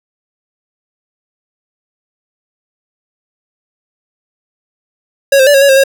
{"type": "tone with pitch steps", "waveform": "square", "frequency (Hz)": [552, 526, 579, 546, 561, 535, 544], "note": ["C#5", "C5", "D5", "C#5", "C#5", "C5", "C#5"], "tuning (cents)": [-7, 9, -25, -26, 21, 38, -33], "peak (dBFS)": -5, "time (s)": [5.32, 5.838], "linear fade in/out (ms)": 5, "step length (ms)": 74, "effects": []}